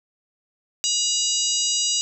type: harmonic tone with a mistuned harmonic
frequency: 960 Hz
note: B5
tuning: 49 cents flat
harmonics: 3 / 4 / 5 / 6 / 7 / 8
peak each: -27 / -27 / -27 / -27 / -27 / -27 dBFS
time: 0.84-2.01 s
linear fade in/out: 0 ms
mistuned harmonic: 6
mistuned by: +36 cents
effects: none